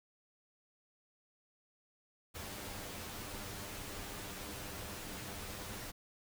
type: noise with comb filter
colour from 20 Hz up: pink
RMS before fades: -45 dBFS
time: 2.34-5.92 s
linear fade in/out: 20 ms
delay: 10 ms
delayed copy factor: +0.5
effects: none